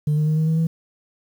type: tone with pitch steps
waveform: sine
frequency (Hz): 150 / 152.53 / 155.11 / 157.73 / 160.39 / 163.1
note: D3 / D#3 / D#3 / D#3 / E3 / E3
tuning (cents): +37 / -34 / -5 / +24 / -47 / -18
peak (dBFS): -14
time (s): 0.07-0.67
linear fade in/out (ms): 5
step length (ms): 100
effects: tanh soft clip ceiling -15 dBFS + 8-bit